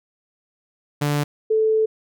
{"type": "tone pair in turn", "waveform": ["sawtooth", "sine"], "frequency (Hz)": [146.2, 438.1], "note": ["D3", "A4"], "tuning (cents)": [-7, -7], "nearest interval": "octave + perfect fifth", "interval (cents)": 1900, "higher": "second", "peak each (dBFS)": -15, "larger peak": "neither", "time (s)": [[1.01, 1.24], [1.5, 1.86]], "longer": "second", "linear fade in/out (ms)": 10, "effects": []}